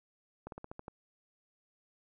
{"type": "slowing click train", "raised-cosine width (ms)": 1, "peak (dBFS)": -29, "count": 7, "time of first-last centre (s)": [0.47, 0.881], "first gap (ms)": 52, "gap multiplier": 1.11, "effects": []}